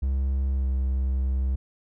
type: tone with pitch glide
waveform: triangle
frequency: 67 to 65.55 Hz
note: C2 to C2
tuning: +42 to +4 cents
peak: -20 dBFS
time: 0.02-1.56 s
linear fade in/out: 10 ms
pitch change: -38 cents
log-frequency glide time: 0.54-0.66 s
effects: none